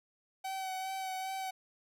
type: tone with vibrato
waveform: 45% pulse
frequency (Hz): 760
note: F#5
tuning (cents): +46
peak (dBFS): -36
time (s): 0.44-1.51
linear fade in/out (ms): 10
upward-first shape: sine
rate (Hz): 2.5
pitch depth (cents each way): 20
effects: none